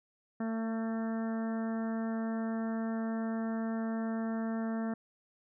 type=harmonic tone; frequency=224.7 Hz; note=A3; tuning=37 cents sharp; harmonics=1 / 2 / 3 / 4 / 5 / 6 / 7 / 8; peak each=-32 / -44 / -42 / -50 / -51 / -50 / -52 / -52 dBFS; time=0.4-4.94 s; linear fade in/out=5 ms; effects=none